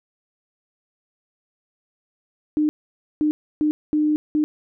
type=tone bursts at uneven times; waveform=sine; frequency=302.8 Hz; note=D#4; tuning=47 cents flat; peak=-16 dBFS; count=5; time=2.57-2.69 / 3.21-3.31 / 3.61-3.71 / 3.93-4.16 / 4.35-4.44 s; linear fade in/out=0 ms; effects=none